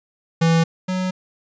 square tone pair in turn, 164.81 / 184.99 Hz, E3 / F#3, 0 / 0 cents, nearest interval major second, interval 200 cents, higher second, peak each -14 / -21 dBFS, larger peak first, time 0.41-0.64 / 0.88-1.11 s, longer neither, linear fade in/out 10 ms, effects resampled to 16000 Hz

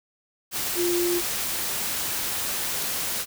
sine tone in noise, 349.2 Hz, F4, in tune, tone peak -22 dBFS, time 0.75-1.22 s, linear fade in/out 50 ms, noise white, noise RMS -28 dBFS, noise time 0.51-3.26 s, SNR +3 dB, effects none

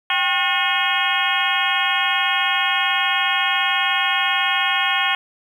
harmonic tone with a mistuned harmonic, 361.4 Hz, F#4, 41 cents flat, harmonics 2 / 3 / 4 / 5 / 6 / 7 / 8 / 9, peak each -25 / -25 / -25 / -25 / -25 / -25 / -25 / -25 dBFS, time 0.1-5.15 s, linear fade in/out 2 ms, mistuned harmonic 2, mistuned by +140 cents, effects 8-bit

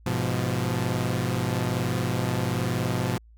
sawtooth chord, F diminished, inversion first, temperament equal with one note detuned, 103.83 / 124.91 / 174.61 Hz, Ab2 / Cb3 / F3, 0 / +20 / 0 cents, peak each -26 / -23 / -26 dBFS, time 0.06-3.18 s, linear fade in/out 5 ms, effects added 56 Hz sine -49 dBFS peak until 3.37 s

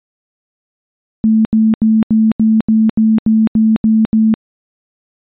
sine tone bursts, 220 Hz, A3, in tune, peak -7 dBFS, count 11, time 1.24-4.34 s, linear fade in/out 0 ms, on 210 ms, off 79 ms, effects resampled to 8000 Hz

